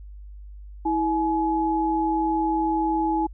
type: tone pair together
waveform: sine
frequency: 324.9 / 847.1 Hz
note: E4 / G#5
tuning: -25 / +34 cents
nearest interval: octave + perfect fourth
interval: 1659 cents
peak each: -23 dBFS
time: 0.85-3.27 s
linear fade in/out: 10 ms
effects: added 50 Hz sine -38 dBFS peak until 3.33 s